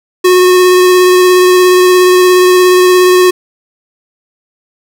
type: tone with vibrato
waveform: square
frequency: 364.6 Hz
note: F#4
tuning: 25 cents flat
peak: -4 dBFS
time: 0.24-3.31 s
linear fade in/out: 10 ms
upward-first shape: triangle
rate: 17 Hz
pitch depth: 15 cents each way
effects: none